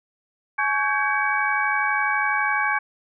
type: tone cluster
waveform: sine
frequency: 845 / 1121 / 1553 / 1645 / 2271 Hz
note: G#5 / C#6 / G6 / G#6 / C#7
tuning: +30 / +19 / -17 / -17 / +41 cents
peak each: -26 dBFS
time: 0.58-2.79 s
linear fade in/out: 10 ms
effects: none